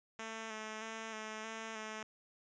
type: tone with vibrato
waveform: 5% pulse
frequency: 220 Hz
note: A3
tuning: in tune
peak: -31 dBFS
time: 0.19-2.03 s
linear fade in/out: 2 ms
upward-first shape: square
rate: 1.6 Hz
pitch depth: 23 cents each way
effects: resampled to 16000 Hz